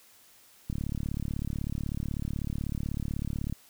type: click train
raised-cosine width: 5 ms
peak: -20 dBFS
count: 103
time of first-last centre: 0.7-3.525 s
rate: 36.1 Hz
effects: white hiss -58 dBFS RMS until 3.69 s